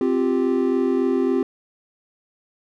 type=chord; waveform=triangle; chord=C suspended fourth; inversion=none; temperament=just; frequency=261.6 / 348.8 / 392.4 Hz; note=C4 / F4 / G4; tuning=0 / -2 / +2 cents; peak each=-19 / -21 / -20 dBFS; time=0.01-1.43 s; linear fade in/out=2 ms; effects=none